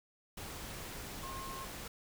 sine tone in noise, 1071 Hz, C6, 40 cents sharp, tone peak -44 dBFS, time 1.23-1.65 s, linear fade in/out 5 ms, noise pink, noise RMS -45 dBFS, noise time 0.37-1.88 s, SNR -2 dB, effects none

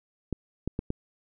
clicks, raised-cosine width 3 ms, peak -16 dBFS, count 4, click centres 0.327 / 0.676 / 0.791 / 0.904 s, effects none

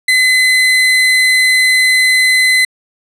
35% pulse tone, 2030 Hz, B6, 47 cents sharp, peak -6 dBFS, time 0.08-2.65 s, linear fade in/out 5 ms, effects low-pass 11000 Hz 12 dB/octave

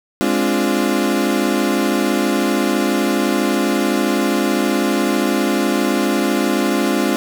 35% pulse chord, D half-diminished seventh, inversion second, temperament equal, 207.7 / 261.6 / 293.7 / 349.2 Hz, Ab3 / C4 / D4 / F4, 0 / 0 / 0 / 0 cents, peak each -19 dBFS, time 0.21-7.16 s, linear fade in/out 0 ms, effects none

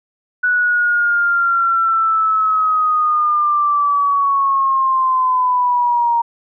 sine linear sweep, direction down, 1480 to 932.3 Hz, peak -12 dBFS, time 0.43-6.22 s, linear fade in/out 10 ms, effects none

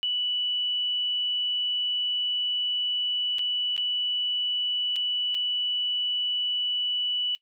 sine tone with dropouts, 2960 Hz, F#7, in tune, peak -24 dBFS, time 0.03-7.35 s, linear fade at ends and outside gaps 0 ms, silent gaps 3.384-3.392 / 3.765-3.778 / 4.959-4.963 / 5.345-5.35 s, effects noise-tail reverb RT60 0.1 s tail -19 dB re dry

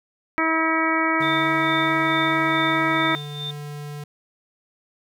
harmonic tone, 322.1 Hz, E4, 40 cents flat, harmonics 1 / 2 / 3 / 4 / 5 / 6 / 7, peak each -24 / -29 / -27 / -24 / -30 / -26 / -26 dBFS, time 0.38-3.15 s, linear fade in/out 0 ms
square tone, 146.83 Hz, D3, in tune, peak -32 dBFS, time 1.2-4.04 s, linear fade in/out 5 ms
sine tone with tremolo, 3591 Hz, A7, 35 cents sharp, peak -27 dBFS, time 1.22-3.51 s, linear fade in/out 5 ms, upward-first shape sine, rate 2.3 Hz, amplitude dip 80%
effects none

